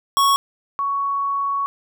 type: tone pair in turn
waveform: square / sine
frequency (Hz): 1108.7 / 1115.8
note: C#6 / C#6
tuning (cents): 0 / +11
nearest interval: unison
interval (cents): 11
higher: second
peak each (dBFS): -14 / -19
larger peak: first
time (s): 0.17-0.36 / 0.79-1.66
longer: second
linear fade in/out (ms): 0
effects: none